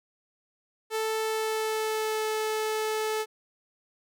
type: tone with pitch glide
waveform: sawtooth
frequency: 440 to 434.2 Hz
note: A4 to A4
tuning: 0 to -23 cents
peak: -23 dBFS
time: 0.9-3.26 s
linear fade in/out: 50 ms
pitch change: -23 cents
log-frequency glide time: 1.2-2.26 s
effects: none